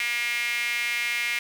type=tone with high-pass filter; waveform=sawtooth; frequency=238.6 Hz; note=A#3; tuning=41 cents sharp; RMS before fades=-27 dBFS; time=0-1.39 s; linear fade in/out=2 ms; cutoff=2200 Hz; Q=6; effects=none